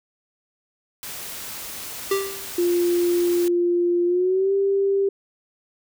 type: noise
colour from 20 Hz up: white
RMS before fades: -34 dBFS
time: 1.03-3.48 s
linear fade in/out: 0 ms
type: tone with exponential decay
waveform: square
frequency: 392 Hz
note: G4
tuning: in tune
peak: -17 dBFS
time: 2.11-2.56 s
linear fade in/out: 5 ms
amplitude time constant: 97 ms
type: tone with pitch glide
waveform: sine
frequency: 349.2 to 394.2 Hz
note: F4 to G4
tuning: 0 to +10 cents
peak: -17 dBFS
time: 2.58-5.09 s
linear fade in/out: 5 ms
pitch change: +210 cents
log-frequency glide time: 4.06-4.53 s
effects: none